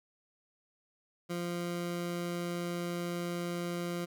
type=tone; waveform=20% pulse; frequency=173.8 Hz; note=F3; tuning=8 cents flat; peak=-29 dBFS; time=1.29-4.06 s; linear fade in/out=20 ms; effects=none